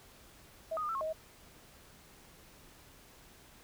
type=tone with pitch steps; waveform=sine; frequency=646 / 1248 / 1212 / 1330 / 1083 / 627 / 636 Hz; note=E5 / D#6 / D#6 / E6 / C#6 / D#5 / D#5; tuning=-35 / +5 / -46 / +15 / -41 / +13 / +38 cents; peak=-33 dBFS; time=0.71-1.13 s; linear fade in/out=10 ms; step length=60 ms; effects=pink hiss -58 dBFS RMS until 3.63 s